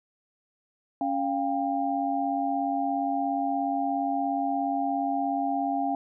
sine tone cluster, 277.7 / 698 / 795 Hz, C#4 / F5 / G5, +3 / -1 / +24 cents, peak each -29 dBFS, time 1.01-5.95 s, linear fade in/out 2 ms, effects none

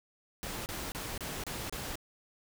pink noise bursts, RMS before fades -39 dBFS, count 6, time 0.43-1.955 s, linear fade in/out 0 ms, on 230 ms, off 29 ms, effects none

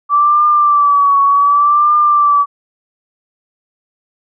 sine tone with vibrato, 1158 Hz, D6, 25 cents flat, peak -7 dBFS, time 0.09-2.46 s, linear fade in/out 50 ms, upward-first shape triangle, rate 0.67 Hz, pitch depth 66 cents each way, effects none

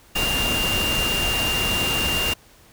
sine tone in noise, 2794 Hz, F7, in tune, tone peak -22 dBFS, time 0.15-2.34 s, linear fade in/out 10 ms, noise pink, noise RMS -25 dBFS, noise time 0.15-2.34 s, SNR 0 dB, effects pink hiss -52 dBFS RMS until 2.72 s

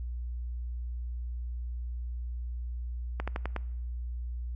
slowing click train, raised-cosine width 0.5 ms, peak -18 dBFS, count 5, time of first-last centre 3.2-3.563 s, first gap 76 ms, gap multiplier 1.12, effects noise-tail reverb RT60 0.9 s tail -22 dB re dry + added 60 Hz sine -33 dBFS peak until 4.55 s

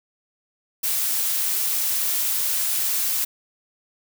blue noise, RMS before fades -23 dBFS, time 0.83-3.25 s, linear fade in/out 10 ms, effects none

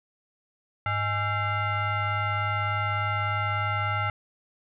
sine tone with frequency modulation, 622.3 Hz, D#5, in tune, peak -24 dBFS, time 0.86-4.1 s, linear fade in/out 2 ms, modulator 726 Hz, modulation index 2.1, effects none

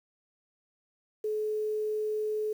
sine tone, 427.9 Hz, A4, 48 cents flat, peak -28 dBFS, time 1.24-2.53 s, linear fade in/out 5 ms, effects 9-bit

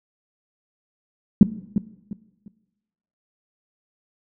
sine tone with echo, 204.2 Hz, G#3, 29 cents flat, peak -4 dBFS, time 1.41-1.43 s, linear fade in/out 2 ms, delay 350 ms, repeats 3, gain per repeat -11 dB, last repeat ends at 2.48 s, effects noise-tail reverb RT60 1.0 s tail -17 dB re dry

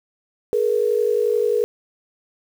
sine tone pair together, 424.2 / 475.6 Hz, G#4 / A#4, +37 / +35 cents, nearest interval major second, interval 198 cents, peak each -19 dBFS, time 0.53-1.64 s, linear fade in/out 0 ms, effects 7-bit

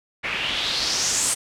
white noise with low-pass filter sweep, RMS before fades -24 dBFS, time 0.23-1.35 s, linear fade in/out 20 ms, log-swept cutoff 2200 to 8900 Hz, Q 3.5, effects none

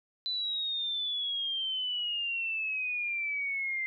sine exponential sweep, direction down, 4020 to 2082 Hz, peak -30 dBFS, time 0.26-3.86 s, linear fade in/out 0 ms, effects none

